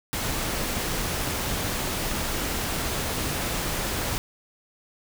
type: noise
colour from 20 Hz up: pink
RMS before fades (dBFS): -28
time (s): 0.13-4.18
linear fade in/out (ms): 0
effects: none